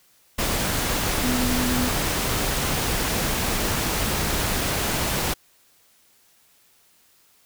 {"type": "tone in noise", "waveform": "sine", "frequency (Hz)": 248.7, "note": "B3", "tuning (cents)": 12, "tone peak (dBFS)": -23, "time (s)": [1.23, 1.89], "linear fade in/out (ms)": 10, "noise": "pink", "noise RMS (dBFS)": -24, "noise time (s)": [0.38, 5.34], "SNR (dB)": -2, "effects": ["white hiss -59 dBFS RMS until 7.45 s"]}